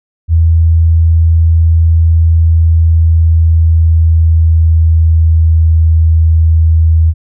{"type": "tone with pitch glide", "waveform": "sine", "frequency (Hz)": [82, 80.73], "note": ["E2", "E2"], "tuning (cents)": [-9, -36], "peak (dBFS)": -4, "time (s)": [0.28, 7.14], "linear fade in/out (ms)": 50, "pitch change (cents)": -27, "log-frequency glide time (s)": [2.25, 5.74], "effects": []}